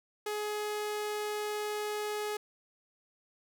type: tone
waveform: sawtooth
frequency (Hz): 420.4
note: G#4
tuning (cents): +21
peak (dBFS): -29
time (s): 0.26-2.37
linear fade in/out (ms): 5
effects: none